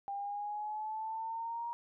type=exponential sweep; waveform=sine; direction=up; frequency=795 to 946 Hz; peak=-36 dBFS; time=0.08-1.73 s; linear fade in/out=0 ms; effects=none